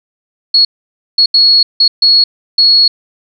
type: tone bursts at uneven times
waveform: sine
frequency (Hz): 4342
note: C#8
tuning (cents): -37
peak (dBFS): -4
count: 6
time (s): 0.54-0.65 / 1.18-1.26 / 1.34-1.63 / 1.8-1.88 / 2.02-2.24 / 2.58-2.88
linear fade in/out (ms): 5
effects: none